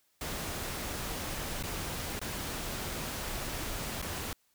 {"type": "noise with dropouts", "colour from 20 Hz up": "pink", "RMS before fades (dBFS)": -37, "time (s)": [0.21, 4.33], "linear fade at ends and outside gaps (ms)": 2, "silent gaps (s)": [[1.627, 1.636], [2.193, 2.214], [4.017, 4.024]], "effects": ["white hiss -72 dBFS RMS until 4.54 s"]}